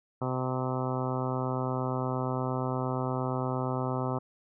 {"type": "harmonic tone", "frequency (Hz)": 128.6, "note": "C3", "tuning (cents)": -30, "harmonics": [1, 2, 3, 4, 5, 6, 7, 8, 9, 10], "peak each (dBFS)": [-32, -35, -37, -38, -39, -40, -40, -41, -42, -42], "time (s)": [0.21, 4.19], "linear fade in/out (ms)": 10, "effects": []}